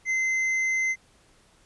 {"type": "tone with hard clipping", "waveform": "sine", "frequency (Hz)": 2065, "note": "C7", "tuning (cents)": -23, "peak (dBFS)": -24, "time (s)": [0.05, 0.96], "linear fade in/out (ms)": 50, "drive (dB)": 5, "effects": ["pink hiss -60 dBFS RMS until 1.65 s", "resampled to 24000 Hz"]}